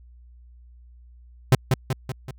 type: tone with echo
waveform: 45% pulse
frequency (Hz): 130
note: C3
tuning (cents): -11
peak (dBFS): -11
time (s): 1.52-1.55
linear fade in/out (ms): 2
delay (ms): 190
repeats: 4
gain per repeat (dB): -5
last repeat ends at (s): 2.31
effects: added 60 Hz sine -46 dBFS peak until 2.38 s